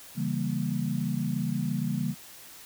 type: chord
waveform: sine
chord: C# diminished seventh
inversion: none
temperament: equal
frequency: 138.59 / 164.81 / 196 / 233.1 Hz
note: C#3 / E3 / G3 / Bb3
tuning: 0 / 0 / 0 / 0 cents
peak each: -32 dBFS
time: 0.15-2.15 s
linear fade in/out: 50 ms
effects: white hiss -48 dBFS RMS until 2.65 s